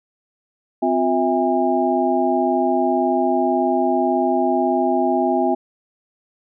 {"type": "tone cluster", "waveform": "sine", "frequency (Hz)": [259.2, 357.4, 655, 813], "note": ["C4", "F4", "E5", "G#5"], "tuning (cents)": [-16, 40, -11, -37], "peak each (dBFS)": -21, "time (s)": [0.82, 5.55], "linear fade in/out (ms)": 10, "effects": []}